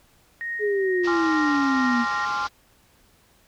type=tone with tremolo; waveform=sine; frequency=1864.7 Hz; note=A#6; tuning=in tune; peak=-26 dBFS; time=0.41-2.25 s; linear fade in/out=0 ms; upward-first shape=triangle; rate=2.2 Hz; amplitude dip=50%
type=exponential sweep; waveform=sine; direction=down; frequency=425 to 233.1 Hz; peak=-20 dBFS; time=0.59-2.06 s; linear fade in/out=50 ms
type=low-pass noise; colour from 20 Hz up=white; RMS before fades=-38 dBFS; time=1.03-2.49 s; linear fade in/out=20 ms; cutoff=5700 Hz; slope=48 dB/octave
type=chord; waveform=sine; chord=D half-diminished seventh; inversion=second; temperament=equal with one note detuned; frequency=830.6 / 1046.5 / 1174.7 / 1385.7 Hz; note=Ab5 / C6 / D6 / F6; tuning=0 / 0 / 0 / -14 cents; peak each=-30 / -29 / -32 / -27 dBFS; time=1.07-2.47 s; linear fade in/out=5 ms
effects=pink hiss -59 dBFS RMS until 3.47 s